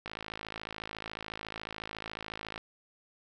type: click train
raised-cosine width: 0.3 ms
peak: -22 dBFS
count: 137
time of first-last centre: 0.06-2.579 s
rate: 54 Hz
effects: none